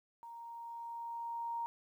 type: tone with level ramp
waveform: sine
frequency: 932.3 Hz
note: A#5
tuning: in tune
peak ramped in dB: -47 to -35 dBFS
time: 0.23-1.66 s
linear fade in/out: 0 ms
effects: 12-bit